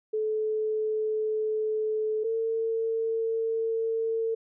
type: tone pair in turn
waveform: sine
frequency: 432.8 / 451 Hz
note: A4 / A4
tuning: -29 / +43 cents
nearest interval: minor second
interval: 72 cents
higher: second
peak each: -25 dBFS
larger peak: neither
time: 0.13-2.24 / 2.24-4.35 s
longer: neither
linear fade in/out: 10 ms
effects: none